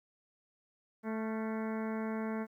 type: harmonic tone with a mistuned harmonic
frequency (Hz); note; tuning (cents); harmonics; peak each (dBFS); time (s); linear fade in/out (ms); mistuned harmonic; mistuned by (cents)
220; A3; 0; 1 / 2 / 3 / 4 / 5 / 6 / 7 / 8 / 9 / 10; -35 / -41 / -45 / -47 / -49 / -51 / -52 / -53 / -54 / -55; 1.03-2.47; 50; 6; +70
effects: 12-bit